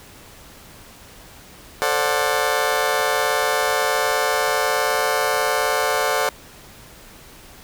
20% pulse chord, D dominant seventh, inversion second, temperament just, 440.5 / 528.6 / 587.3 / 734.2 Hz, A4 / C5 / D5 / F#5, +2 / +18 / 0 / -14 cents, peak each -19 dBFS, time 1.82-6.29 s, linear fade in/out 0 ms, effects pink hiss -44 dBFS RMS until 7.63 s

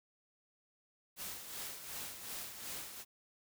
white noise with tremolo, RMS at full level -43 dBFS, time 1.16-3.05 s, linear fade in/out 50 ms, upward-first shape sine, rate 2.7 Hz, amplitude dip 55%, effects none

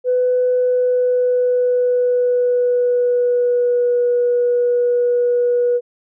sine tone with pitch glide, 500 to 485.8 Hz, B4 to B4, +21 to -29 cents, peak -12 dBFS, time 0.04-5.81 s, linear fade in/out 50 ms, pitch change -50 cents, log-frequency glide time 0.5-4.01 s, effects tanh soft clip ceiling -8 dBFS

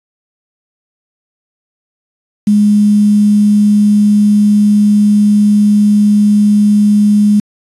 sine tone with quantisation, 207.7 Hz, G#3, in tune, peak -5 dBFS, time 2.47-7.4 s, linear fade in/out 5 ms, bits 5, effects resampled to 24000 Hz

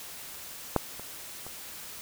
clicks, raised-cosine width 1 ms, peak -8 / -28 / -28 dBFS, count 3, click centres 0.763 / 0.996 / 1.466 s, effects white hiss -43 dBFS RMS until 2.01 s

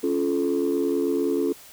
sine chord, Db augmented, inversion none, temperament just, 277.2 / 346.5 / 433.1 Hz, Db4 / F4 / A4, 0 / -14 / -27 cents, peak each -24 dBFS, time 0.03-1.53 s, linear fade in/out 10 ms, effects tanh soft clip ceiling -15 dBFS + white hiss -47 dBFS RMS until 1.72 s

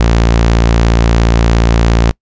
sawtooth tone, 57.1 Hz, A#1, 35 cents flat, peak -3 dBFS, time 0-2.11 s, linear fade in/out 0 ms, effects noise-tail reverb RT60 0.1 s tail -26 dB re dry + resampled to 16000 Hz

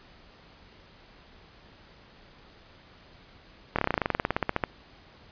slowing click train, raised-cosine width 0.5 ms, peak -9 dBFS, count 20, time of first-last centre 3.76-4.638 s, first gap 26 ms, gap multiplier 1.06, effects pink hiss -54 dBFS RMS until 5.31 s + resampled to 11025 Hz

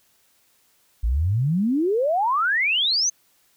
sine exponential sweep, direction up, 52.2 to 6400 Hz, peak -18 dBFS, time 1.03-3.1 s, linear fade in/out 10 ms, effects white hiss -62 dBFS RMS until 3.56 s

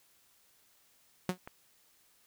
sawtooth tone with exponential decay, 182.6 Hz, F#3, 23 cents flat, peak -22 dBFS, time 1.29-1.38 s, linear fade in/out 2 ms, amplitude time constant 19 ms
click, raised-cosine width 0.5 ms, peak -29 dBFS, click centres 1.475 s
effects white hiss -67 dBFS RMS until 2.26 s

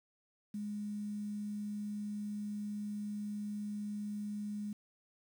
sine tone with quantisation, 207.7 Hz, G#3, in tune, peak -37 dBFS, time 0.54-4.73 s, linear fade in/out 5 ms, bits 10, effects none

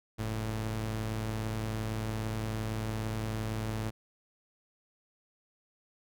sawtooth tone pair together, 46.25 / 110 Hz, F#1 / A2, 0 / 0 cents, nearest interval octave + minor third, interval 1500 cents, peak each -36 / -29 dBFS, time 0.18-3.91 s, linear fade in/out 20 ms, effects none

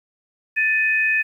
sine tone pair together, 1764 / 2510 Hz, A6 / D#7, +4 / +15 cents, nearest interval tritone, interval 611 cents, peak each -19 dBFS, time 0.56-1.23 s, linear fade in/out 20 ms, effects 9-bit

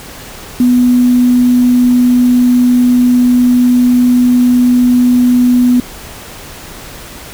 sine tone with quantisation, 246.9 Hz, B3, in tune, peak -5 dBFS, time 0.6-5.8 s, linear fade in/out 2 ms, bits 5, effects pink hiss -30 dBFS RMS until 7.33 s

